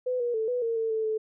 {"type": "tone with pitch steps", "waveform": "sine", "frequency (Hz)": [503, 480.1, 441.8, 493.5, 459, 449.2, 441, 436], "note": ["B4", "B4", "A4", "B4", "A#4", "A4", "A4", "A4"], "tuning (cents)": [32, -49, 7, -1, -27, 36, 4, -16], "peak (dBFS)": -25, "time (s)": [0.06, 1.18], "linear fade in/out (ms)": 10, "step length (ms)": 140, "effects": []}